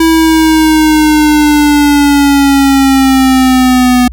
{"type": "linear sweep", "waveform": "square", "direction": "down", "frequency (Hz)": [327, 246.7], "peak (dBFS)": -5, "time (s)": [0, 4.08], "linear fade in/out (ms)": 5, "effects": ["added 60 Hz sine -22 dBFS peak until 4.12 s"]}